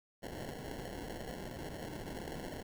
white noise with sample-and-hold, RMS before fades -44 dBFS, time 0.22-2.63 s, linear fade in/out 20 ms, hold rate 1225 Hz, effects none

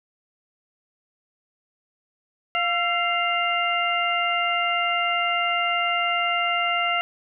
harmonic tone with a mistuned harmonic, 698.5 Hz, F5, in tune, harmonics 1 / 2 / 3 / 4, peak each -26 / -26 / -26 / -26 dBFS, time 2.55-7.01 s, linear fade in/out 0 ms, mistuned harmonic 2, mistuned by -56 cents, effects none

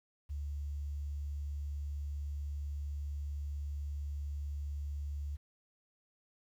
sine tone with quantisation, 72.2 Hz, D2, 29 cents flat, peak -36 dBFS, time 0.29-5.37 s, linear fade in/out 20 ms, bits 11, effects none

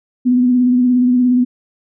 sine tone with vibrato, 248.7 Hz, B3, 12 cents sharp, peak -9 dBFS, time 0.25-1.45 s, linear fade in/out 20 ms, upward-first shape sine, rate 17 Hz, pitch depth 31 cents each way, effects none

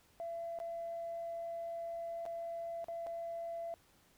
sine tone with dropouts, 674 Hz, E5, 38 cents sharp, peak -38 dBFS, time 0.2-3.74 s, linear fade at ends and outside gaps 0 ms, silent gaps 0.588-0.601 / 2.254-2.262 / 2.843-2.884 / 3.065-3.069 s, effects tanh soft clip ceiling -34 dBFS + pink hiss -68 dBFS RMS until 4.17 s

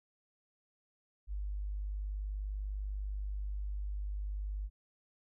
sine tone, 50.2 Hz, G1, 42 cents sharp, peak -35 dBFS, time 1.27-4.7 s, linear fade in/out 50 ms, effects none

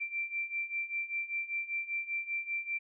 sine beating tone pair, 2349 / 2354.1 Hz, D7 / D7, 0 / +4 cents, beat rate 5.1 Hz, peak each -38 / -35 dBFS, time 0-2.79 s, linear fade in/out 20 ms, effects none

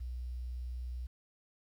sine tone with quantisation, 61.6 Hz, B1, 4 cents flat, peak -37 dBFS, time 0-1.07 s, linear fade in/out 10 ms, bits 11, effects none

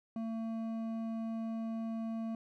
sine tone with hard clipping, 225.3 Hz, A3, 41 cents sharp, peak -37 dBFS, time 0.16-2.35 s, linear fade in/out 2 ms, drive 8 dB, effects none

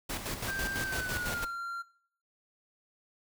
pink noise with tremolo, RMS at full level -35 dBFS, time 0.09-1.45 s, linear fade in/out 10 ms, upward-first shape square, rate 6 Hz, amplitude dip 55%
triangle tone with pitch glide, 1576 to 1379.9 Hz, G6 to F6, +9 to -21 cents, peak -32 dBFS, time 0.47-1.83 s, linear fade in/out 20 ms, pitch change -230 cents, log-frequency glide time 0.81-1.48 s
effects noise-tail reverb RT60 0.5 s tail -17 dB re dry

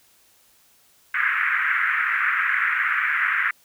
white band-pass noise, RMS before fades -22 dBFS, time 1.14-3.51 s, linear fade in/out 5 ms, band 1300 to 2100 Hz, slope 48 dB/octave, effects white hiss -58 dBFS RMS until 3.64 s

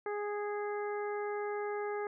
harmonic tone, 413.8 Hz, G#4, 6 cents flat, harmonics 1 / 2 / 3 / 4 / 5, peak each -35 / -41 / -45 / -47 / -49 dBFS, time 0.06-2.07 s, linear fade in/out 2 ms, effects none

